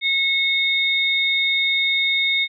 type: tone pair together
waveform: sine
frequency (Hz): 2185 / 3675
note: C#7 / A#7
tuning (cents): -26 / -25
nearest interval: major sixth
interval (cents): 901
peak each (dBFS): -19 / -20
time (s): 0.01-2.48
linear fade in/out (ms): 50
effects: none